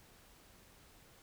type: silence
effects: pink hiss -62 dBFS RMS until 1.22 s